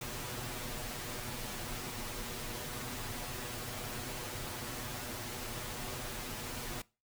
pink noise with comb filter, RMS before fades -41 dBFS, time 0.01-6.82 s, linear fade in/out 5 ms, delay 8.2 ms, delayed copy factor +0.8, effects noise-tail reverb RT60 0.3 s tail -22 dB re dry

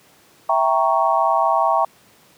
sine chord, E diminished seventh, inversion none, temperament equal, 659.3 / 784 / 932.3 / 1108.7 Hz, E5 / G5 / Bb5 / Db6, 0 / 0 / 0 / 0 cents, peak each -20 dBFS, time 0.49-1.85 s, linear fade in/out 5 ms, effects pink hiss -52 dBFS RMS until 2.37 s + high-pass 150 Hz 12 dB/octave

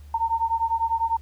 sine beating tone pair, 907 / 917 Hz, A#5 / A#5, -48 / -29 cents, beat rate 10 Hz, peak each -24 / -24 dBFS, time 0.14-1.17 s, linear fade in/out 5 ms, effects added 73 Hz sine -41 dBFS peak until 1.21 s + pink hiss -59 dBFS RMS until 1.21 s

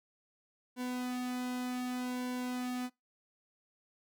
sawtooth tone with flanger, 249.8 Hz, B3, 20 cents sharp, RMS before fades -37 dBFS, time 0.76-2.9 s, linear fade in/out 50 ms, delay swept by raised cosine 1.6 to 2.24 ms, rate 0.66 Hz, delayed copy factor -0.8, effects noise-tail reverb RT60 0.2 s tail -24 dB re dry

